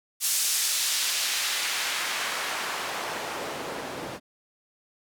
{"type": "noise with band-pass filter sweep", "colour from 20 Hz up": "white", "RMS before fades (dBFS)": -29, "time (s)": [0.2, 4.2], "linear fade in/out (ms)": 50, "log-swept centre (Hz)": [7900, 300], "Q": 0.7, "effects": []}